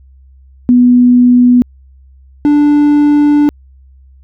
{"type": "tone pair in turn", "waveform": ["sine", "triangle"], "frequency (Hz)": [246.2, 293.4], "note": ["B3", "D4"], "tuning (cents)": [-5, -2], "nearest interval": "minor third", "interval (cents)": 303, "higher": "second", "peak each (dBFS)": -3, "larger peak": "neither", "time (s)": [[0.69, 1.62], [2.45, 3.49]], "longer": "second", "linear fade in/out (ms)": 0, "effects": ["added 66 Hz sine -38 dBFS peak until 4.23 s"]}